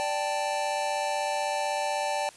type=chord; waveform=square; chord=D suspended fourth; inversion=none; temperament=equal; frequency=587.3 / 784 / 880 Hz; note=D5 / G5 / A5; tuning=0 / 0 / 0 cents; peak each=-32 dBFS; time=0-2.29 s; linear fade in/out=0 ms; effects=white hiss -51 dBFS RMS until 2.36 s + resampled to 24000 Hz